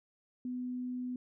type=tone; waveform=sine; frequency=249.9 Hz; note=B3; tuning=21 cents sharp; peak=-35 dBFS; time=0.45-1.16 s; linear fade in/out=2 ms; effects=none